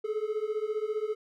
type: beating tone pair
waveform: triangle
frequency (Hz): 421.9 / 436.9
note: G#4 / A4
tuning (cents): +27 / -12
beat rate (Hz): 15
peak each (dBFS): -30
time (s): 0.04-1.15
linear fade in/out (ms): 10
effects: none